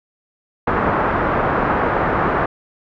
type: low-pass noise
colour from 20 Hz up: white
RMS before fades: -18 dBFS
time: 0.67-2.46 s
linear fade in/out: 5 ms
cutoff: 1400 Hz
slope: 24 dB/octave
effects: none